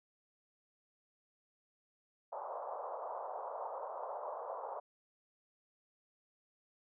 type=band-pass noise; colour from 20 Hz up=pink; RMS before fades=-43 dBFS; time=2.32-4.8 s; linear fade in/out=10 ms; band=510 to 1100 Hz; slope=48 dB/octave; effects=none